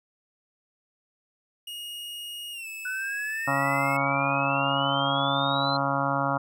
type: tone with pitch glide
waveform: 45% pulse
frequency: 2867 to 2614 Hz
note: F7 to E7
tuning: +45 to -15 cents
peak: -35 dBFS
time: 1.67-3.97 s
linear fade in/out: 5 ms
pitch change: -160 cents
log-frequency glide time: 2.52-2.67 s
type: exponential sweep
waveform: sine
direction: up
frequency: 1480 to 4124 Hz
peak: -29 dBFS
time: 2.85-5.77 s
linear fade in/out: 5 ms
type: harmonic tone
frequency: 138.59 Hz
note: C#3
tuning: in tune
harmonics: 1 / 2 / 4 / 5 / 6 / 7 / 8 / 9 / 10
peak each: -32 / -32 / -32 / -32 / -32 / -32 / -32 / -32 / -32 dBFS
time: 3.47-6.38 s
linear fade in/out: 10 ms
effects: none